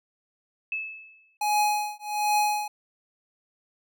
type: tone with exponential decay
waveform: sine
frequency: 2609 Hz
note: E7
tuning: 18 cents flat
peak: -25 dBFS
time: 0.72-1.37 s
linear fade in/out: 2 ms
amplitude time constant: 140 ms
type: tone with tremolo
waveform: square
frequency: 838 Hz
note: G#5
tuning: 15 cents sharp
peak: -20 dBFS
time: 1.41-2.68 s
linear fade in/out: 5 ms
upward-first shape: triangle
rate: 1.3 Hz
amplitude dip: 100%
effects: none